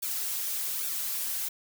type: noise with flanger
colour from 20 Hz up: blue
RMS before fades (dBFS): -32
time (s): 0.02-1.49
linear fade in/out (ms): 10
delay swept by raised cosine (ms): 0.98 to 6.08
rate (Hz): 1.2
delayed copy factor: -1
effects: none